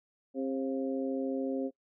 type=harmonic tone with a mistuned harmonic; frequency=133.5 Hz; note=C3; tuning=35 cents sharp; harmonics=2 / 3 / 4 / 5; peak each=-32 / -38 / -36 / -49 dBFS; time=0.34-1.71 s; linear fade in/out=50 ms; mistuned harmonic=5; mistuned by=+77 cents; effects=noise-tail reverb RT60 0.1 s tail -22 dB re dry